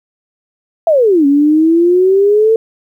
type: exponential two-way sweep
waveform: sine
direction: down then up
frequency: 684 to 277.1 to 453.3 Hz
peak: -6 dBFS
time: 0.87-2.56 s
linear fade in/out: 2 ms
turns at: 1.26 s
effects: 8-bit